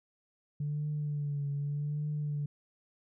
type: tone with vibrato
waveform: sine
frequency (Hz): 146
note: D3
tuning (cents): -10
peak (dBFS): -30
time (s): 0.6-2.46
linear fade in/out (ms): 5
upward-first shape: triangle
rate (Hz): 0.84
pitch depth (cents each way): 53
effects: tanh soft clip ceiling -27 dBFS